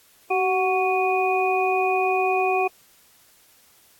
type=tone cluster; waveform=sine; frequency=378.7 / 739 / 1115 / 2471 Hz; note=F#4 / F#5 / C#6 / D#7; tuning=+40 / -2 / +10 / -13 cents; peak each=-23 / -22 / -30 / -26 dBFS; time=0.3-2.68 s; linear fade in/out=10 ms; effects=white hiss -56 dBFS RMS until 3.99 s + AAC 64 kbps